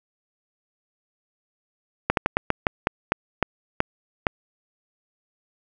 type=slowing click train; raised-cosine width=0.5 ms; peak=-3 dBFS; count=11; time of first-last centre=2.1-4.268 s; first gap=72 ms; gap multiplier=1.23; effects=none